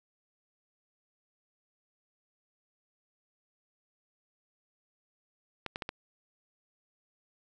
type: clicks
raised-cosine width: 0.3 ms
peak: -19 dBFS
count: 4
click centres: 5.663 / 5.759 / 5.822 / 5.891 s
effects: none